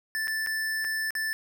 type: tone with dropouts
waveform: square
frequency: 1760 Hz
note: A6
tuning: in tune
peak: -28 dBFS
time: 0.15-1.33 s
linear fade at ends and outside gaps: 0 ms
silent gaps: 0.273-0.28 / 0.463-0.471 / 0.844-0.848 / 1.106-1.152 s
effects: none